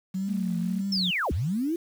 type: tone with vibrato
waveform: sine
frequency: 185 Hz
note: F#3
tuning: in tune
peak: -26 dBFS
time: 0.14-1.11 s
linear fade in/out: 10 ms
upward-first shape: triangle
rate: 1.7 Hz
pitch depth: 130 cents each way
type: tone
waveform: sine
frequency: 221.8 Hz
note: A3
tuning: 14 cents sharp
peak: -30 dBFS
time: 0.28-0.81 s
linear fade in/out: 10 ms
type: linear two-way sweep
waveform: sine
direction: down then up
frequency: 5470 to 61.74 to 349.5 Hz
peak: -24 dBFS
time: 0.92-1.76 s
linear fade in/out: 5 ms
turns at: 1.32 s
effects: tanh soft clip ceiling -15 dBFS + 8-bit